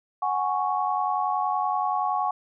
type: chord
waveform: sine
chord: F# suspended second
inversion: none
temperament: equal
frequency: 740 / 830.6 / 1108.7 Hz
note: F#5 / G#5 / C#6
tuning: 0 / 0 / 0 cents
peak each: -27 dBFS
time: 0.22-2.31 s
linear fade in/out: 5 ms
effects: none